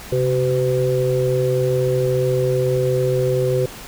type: tone cluster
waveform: sine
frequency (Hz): 132.2 / 379.4 / 507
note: C3 / F#4 / B4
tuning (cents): +18 / +43 / +45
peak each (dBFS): -20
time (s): 0.12-3.66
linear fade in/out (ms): 5
effects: pink hiss -36 dBFS RMS until 3.87 s